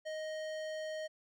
sine tone with hard clipping, 624 Hz, D#5, 5 cents sharp, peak -40 dBFS, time 0.05-1.08 s, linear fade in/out 20 ms, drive 16 dB, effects none

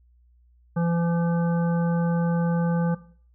harmonic tone, 169.8 Hz, F3, 48 cents flat, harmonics 1 / 3 / 5 / 7 / 9, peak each -21 / -31 / -35 / -38 / -40 dBFS, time 0.76-2.95 s, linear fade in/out 10 ms, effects noise-tail reverb RT60 0.5 s tail -17 dB re dry + added 60 Hz sine -55 dBFS peak until 3.34 s

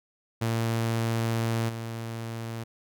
sawtooth tone with level steps, 114.4 Hz, A#2, 32 cents flat, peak -21 / -29 dBFS, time 0.41-2.64 s, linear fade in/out 10 ms, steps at 1.68 s, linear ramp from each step 20 ms, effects none

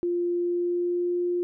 sine tone with pitch glide, 349.2 to 352.6 Hz, F4 to F4, 0 to +17 cents, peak -23 dBFS, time 0.03-1.43 s, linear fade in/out 0 ms, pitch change +17 cents, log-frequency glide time 0.33-1.19 s, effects none

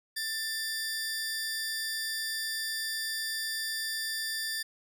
sawtooth tone pair together, 1776 / 4756 Hz, A6 / D8, +16 / +21 cents, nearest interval octave + perfect fourth, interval 1705 cents, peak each -31 / -32 dBFS, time 0.16-4.63 s, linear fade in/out 10 ms, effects none

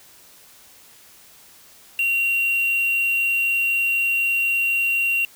sine tone with quantisation, 2752 Hz, F7, 26 cents flat, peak -18 dBFS, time 1.99-5.25 s, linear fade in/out 2 ms, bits 5, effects white hiss -49 dBFS RMS until 5.35 s

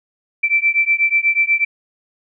sine beating tone pair, 2331 / 2339.2 Hz, D7 / D7, -14 / -7 cents, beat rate 8.2 Hz, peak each -16 dBFS, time 0.43-1.65 s, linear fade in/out 10 ms, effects none

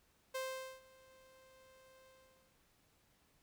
sawtooth tone with ADSR envelope, 523.3 Hz, C5, in tune, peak -34 dBFS, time 0.34-2.59 s, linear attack 13 ms, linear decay 450 ms, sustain -24 dB, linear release 520 ms, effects pink hiss -73 dBFS RMS until 3.42 s

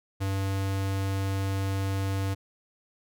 square tone, 97.2 Hz, G2, 14 cents flat, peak -27 dBFS, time 0.2-2.35 s, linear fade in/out 20 ms, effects none

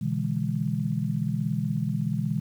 sine chord, E dominant seventh, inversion second, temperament just, 123.61 / 148.33 / 164.81 / 206 Hz, B2 / D3 / E3 / G#3, +2 / +18 / 0 / -14 cents, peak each -30 dBFS, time 0.01-2.4 s, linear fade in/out 10 ms, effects 9-bit

